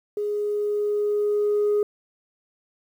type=tone with level ramp; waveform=sine; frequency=415.3 Hz; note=G#4; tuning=in tune; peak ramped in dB=-23 to -16 dBFS; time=0.17-1.83 s; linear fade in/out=2 ms; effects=tanh soft clip ceiling -16 dBFS + 9-bit